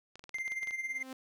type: clicks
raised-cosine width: 0.2 ms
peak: -31 dBFS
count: 11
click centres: 0.156 / 0.194 / 0.24 / 0.293 / 0.344 / 0.385 / 0.479 / 0.52 / 0.631 / 0.673 / 0.709 s
type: tone with tremolo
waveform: triangle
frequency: 2093 Hz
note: C7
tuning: in tune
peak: -30 dBFS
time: 0.34-1.03 s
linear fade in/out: 5 ms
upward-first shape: sine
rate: 18 Hz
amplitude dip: 70%
type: tone with exponential growth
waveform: sawtooth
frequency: 261.6 Hz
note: C4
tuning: in tune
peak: -36 dBFS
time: 0.8-1.13 s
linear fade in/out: 1 ms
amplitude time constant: 71 ms
effects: none